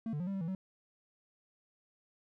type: tone with pitch steps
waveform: triangle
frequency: 225.3 / 147.8 / 178.1 / 196.4 / 193.6 / 163.7 / 189.3 Hz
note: A3 / D3 / F3 / G3 / G3 / E3 / F#3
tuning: +41 / +11 / +34 / +4 / -21 / -12 / +40 cents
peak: -32 dBFS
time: 0.06-0.55 s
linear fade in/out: 2 ms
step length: 70 ms
effects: none